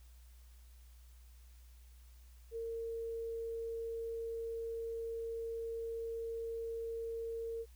sine tone, 457.6 Hz, A#4, 32 cents flat, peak -38 dBFS, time 2.51-7.66 s, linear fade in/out 50 ms, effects added 60 Hz sine -55 dBFS peak until 7.75 s + white hiss -69 dBFS RMS until 7.75 s

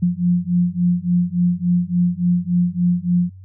sine beating tone pair, 174.61 / 178.11 Hz, F3 / F3, 0 / +34 cents, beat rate 3.5 Hz, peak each -18 dBFS, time 0.02-3.3 s, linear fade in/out 10 ms, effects added 94 Hz sine -37 dBFS peak until 3.44 s

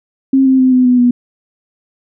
sine tone with pitch steps, 267.8 / 262.9 / 258.1 / 253.4 / 248.7 / 244.2 Hz, C4 / C4 / C4 / B3 / B3 / B3, +40 / +8 / -23 / +45 / +12 / -19 cents, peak -6 dBFS, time 0.33-1.11 s, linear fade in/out 5 ms, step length 130 ms, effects none

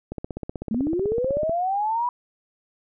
click train, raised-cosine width 2 ms, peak -17 dBFS, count 23, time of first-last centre 0.12-1.495 s, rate 16 Hz
sine linear sweep, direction up, 210 to 987.8 Hz, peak -21 dBFS, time 0.71-2.09 s, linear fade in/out 2 ms
effects none

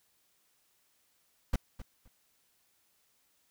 brown noise with echo, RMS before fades -27 dBFS, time 1.53-1.56 s, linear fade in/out 5 ms, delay 260 ms, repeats 2, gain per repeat -15 dB, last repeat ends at 2.08 s, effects white hiss -72 dBFS RMS until 3.5 s

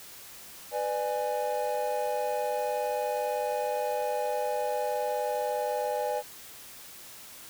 triangle chord, G# diminished, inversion first, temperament just, 498.4 / 598 / 830.6 Hz, B4 / D5 / G#5, +16 / +31 / 0 cents, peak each -30 dBFS, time 0.71-6.23 s, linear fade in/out 50 ms, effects white hiss -47 dBFS RMS until 7.49 s

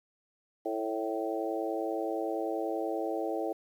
harmonic tone with a mistuned harmonic, 110.4 Hz, A2, 6 cents sharp, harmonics 3 / 4 / 5 / 6 / 7, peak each -35 / -36 / -37 / -38 / -38 dBFS, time 0.65-3.53 s, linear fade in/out 10 ms, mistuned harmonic 6, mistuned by -27 cents, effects 10-bit

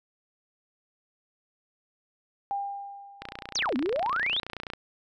sine tone with exponential decay, 800 Hz, G5, 35 cents sharp, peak -26 dBFS, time 2.51-3.76 s, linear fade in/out 0 ms, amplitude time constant 270 ms
click train, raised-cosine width 0.3 ms, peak -19 dBFS, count 46, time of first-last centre 3.22-4.735 s, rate 29.7 Hz
sine exponential two-way sweep, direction down then up, 6660 to 233.1 to 3970 Hz, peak -25 dBFS, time 3.55-4.4 s, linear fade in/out 5 ms, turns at 3.76 s
effects none

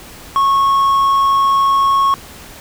triangle tone, 1098 Hz, C#6, 17 cents flat, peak -8 dBFS, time 0.36-2.14 s, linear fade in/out 0 ms, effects pink hiss -36 dBFS RMS until 2.6 s

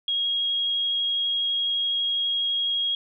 sine tone with vibrato, 3283 Hz, G#7, 21 cents flat, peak -22 dBFS, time 0.08-2.95 s, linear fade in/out 2 ms, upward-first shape sine, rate 12 Hz, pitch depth 8 cents each way, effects none

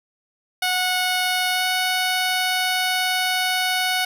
10% pulse tone with pitch glide, 734 to 738.7 Hz, F#5 to F#5, -14 to -3 cents, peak -11 dBFS, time 0.62-4.05 s, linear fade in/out 5 ms, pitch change +11 cents, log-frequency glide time 1.52-1.66 s, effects none

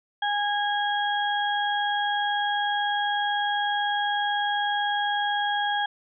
harmonic tone, 822 Hz, G#5, 18 cents flat, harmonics 1 / 2 / 4, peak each -25 / -28 / -31 dBFS, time 0.22-5.86 s, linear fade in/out 5 ms, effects none

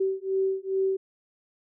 sine beating tone pair, 382.8 / 385.2 Hz, G4 / G4, -41 / -30 cents, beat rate 2.4 Hz, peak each -27 dBFS, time 0-0.97 s, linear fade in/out 10 ms, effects none

